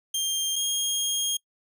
20% pulse tone pair in turn, 3191 / 3247 Hz, G7 / G#7, +30 / -40 cents, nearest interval unison, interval 30 cents, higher second, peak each -19 dBFS, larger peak neither, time 0.14-0.56 / 0.56-1.37 s, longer second, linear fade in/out 5 ms, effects noise-tail reverb RT60 0.1 s tail -26 dB re dry

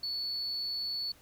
sine tone, 4435 Hz, C#8, in tune, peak -31 dBFS, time 0.03-1.12 s, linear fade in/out 5 ms, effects tanh soft clip ceiling -29 dBFS + pink hiss -60 dBFS RMS until 1.21 s

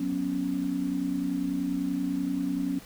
sine chord, F# suspended fourth, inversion none, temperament equal with one note detuned, 183.83 / 246.9 / 277.2 Hz, F#3 / B3 / C#4, -11 / 0 / 0 cents, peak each -33 / -33 / -28 dBFS, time 0-2.79 s, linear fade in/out 5 ms, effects pink hiss -49 dBFS RMS until 2.85 s

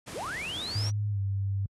pink low-pass noise, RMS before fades -41 dBFS, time 0.06-0.91 s, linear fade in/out 20 ms, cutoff 11000 Hz, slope 48 dB/octave
sine linear sweep, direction up, 133.5 to 5900 Hz, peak -33 dBFS, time 0.12-0.92 s, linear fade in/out 50 ms
sine tone with pitch glide, 103.83 to 98.46 Hz, G#2 to G2, 0 to +8 cents, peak -26 dBFS, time 0.75-1.66 s, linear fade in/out 5 ms, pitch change -92 cents, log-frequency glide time 1.1-1.19 s
effects high-pass 60 Hz 12 dB/octave

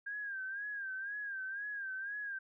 sine tone with vibrato, 1606 Hz, G6, 41 cents sharp, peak -38 dBFS, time 0.06-2.39 s, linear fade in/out 10 ms, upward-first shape sine, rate 2 Hz, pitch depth 86 cents each way, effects none

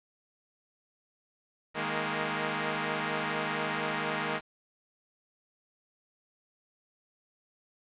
5% pulse chord, D# suspended fourth, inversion none, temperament equal with one note detuned, 156.83 / 207.7 / 233.1 Hz, D#3 / G#3 / A#3, +14 / 0 / 0 cents, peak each -23 dBFS, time 1.74-4.41 s, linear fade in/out 50 ms, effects resampled to 8000 Hz + 9-bit

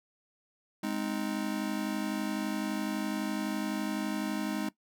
square chord, Ab major, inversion none, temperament just, 207.7 / 259.6 / 311.5 Hz, Ab3 / C4 / Eb4, 0 / -13 / +2 cents, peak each -35 / -38 / -36 dBFS, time 0.83-4.69 s, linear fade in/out 5 ms, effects noise-tail reverb RT60 0.1 s tail -18 dB re dry

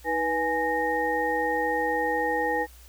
sine tone cluster, 318.1 / 487.6 / 832 / 1852 Hz, D#4 / B4 / G#5 / A#6, +38 / -22 / +3 / -12 cents, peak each -33 / -28 / -27 / -29 dBFS, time 0.04-2.67 s, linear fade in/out 50 ms, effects added 60 Hz sine -48 dBFS peak until 2.88 s + white hiss -54 dBFS RMS until 2.88 s

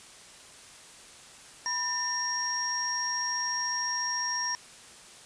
sine tone cluster, 980 / 1807 / 5600 Hz, B5 / A6 / F8, -14 / +46 / +4 cents, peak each -34 / -35 / -30 dBFS, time 1.66-4.55 s, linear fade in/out 0 ms, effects white hiss -50 dBFS RMS until 5.25 s + resampled to 22050 Hz

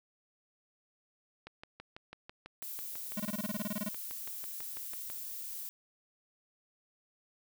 click train, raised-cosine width 0.3 ms, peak -30 dBFS, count 23, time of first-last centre 1.47-5.1 s, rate 6.06 Hz
violet noise, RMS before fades -42 dBFS, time 2.62-5.69 s, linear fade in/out 0 ms
square tone bursts, 208.4 Hz, G#3, 6 cents sharp, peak -34 dBFS, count 14, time 3.17-3.889 s, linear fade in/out 5 ms, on 30 ms, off 23 ms
effects none

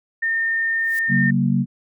sine tone, 1818 Hz, A#6, 44 cents flat, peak -18 dBFS, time 0.22-1.31 s, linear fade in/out 10 ms
blue noise with exponential growth, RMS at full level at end -33 dBFS, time 0.76-0.99 s, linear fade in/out 0 ms, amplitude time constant 50 ms
sine chord, F# major, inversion second, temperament equal with one note detuned, 138.59 / 188.23 / 233.1 Hz, C#3 / F#3 / A#3, 0 / +30 / 0 cents, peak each -20 dBFS, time 1.08-1.66 s, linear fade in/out 50 ms
effects none

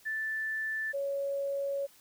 sine tone pair in turn, 1760 / 557.1 Hz, A6 / C#5, 0 / +9 cents, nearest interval octave + minor sixth, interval 1991 cents, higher first, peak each -31 / -30 dBFS, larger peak second, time 0.05-0.93 / 0.93-1.87 s, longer second, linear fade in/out 20 ms, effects white hiss -60 dBFS RMS until 2 s

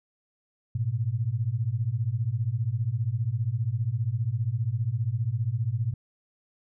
sine beating tone pair, 106.5 / 121.5 Hz, G#2 / B2, +44 / -28 cents, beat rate 15 Hz, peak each -28 / -27 dBFS, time 0.75-5.94 s, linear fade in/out 5 ms, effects none

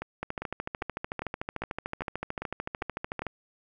two click trains, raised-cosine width 0.5 ms, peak -19 / -17 dBFS, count 9 / 42, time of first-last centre 0.02-3.22 / 0.23-3.267 s, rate 2.5 / 13.5 Hz, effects none

